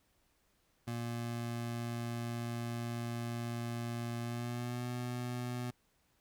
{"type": "tone with pitch glide", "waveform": "25% pulse", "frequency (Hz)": [118.1, 122.97], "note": ["A#2", "B2"], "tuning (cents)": [23, -7], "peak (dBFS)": -33, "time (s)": [0.87, 5.71], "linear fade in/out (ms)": 10, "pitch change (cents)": 70, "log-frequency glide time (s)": [4.21, 4.86], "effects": ["pink hiss -74 dBFS RMS until 6.2 s"]}